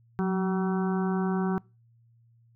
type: harmonic tone with a mistuned harmonic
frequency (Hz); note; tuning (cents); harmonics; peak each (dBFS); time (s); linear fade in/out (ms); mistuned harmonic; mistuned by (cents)
190; F#3; +46; 1 / 2 / 4 / 5 / 6 / 7 / 8; -25 / -31 / -37 / -39 / -41 / -42 / -43; 0.19-1.58; 0; 1; -50
effects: noise-tail reverb RT60 0.3 s tail -25 dB re dry + added 116 Hz sine -58 dBFS peak until 2.55 s